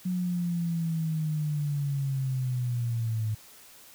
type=linear sweep; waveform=sine; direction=down; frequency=183.2 to 107.3 Hz; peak=-26 dBFS; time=0.05-3.35 s; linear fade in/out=10 ms; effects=white hiss -52 dBFS RMS until 3.94 s